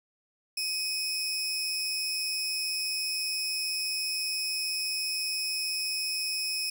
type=tone cluster; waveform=sawtooth; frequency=2517 / 5200 / 5400 Hz; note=D#7 / E8 / E8; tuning=+19 / -24 / +41 cents; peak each=-31 dBFS; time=0.57-6.7 s; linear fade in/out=5 ms; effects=none